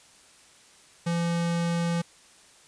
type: tone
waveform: square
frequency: 170.1 Hz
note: F3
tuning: 45 cents flat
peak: -25 dBFS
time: 1.06-2.02 s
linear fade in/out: 10 ms
effects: white hiss -55 dBFS RMS until 2.67 s + resampled to 22050 Hz